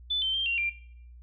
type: tone with pitch steps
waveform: sine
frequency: 3500 / 3099 / 3166 / 2758 / 2374 Hz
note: A7 / G7 / G7 / F7 / D7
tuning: -10 / -21 / +17 / -22 / +18 cents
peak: -25 dBFS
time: 0.1-0.7 s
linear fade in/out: 10 ms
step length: 120 ms
effects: noise-tail reverb RT60 0.6 s tail -17 dB re dry + added 60 Hz sine -46 dBFS peak until 1.22 s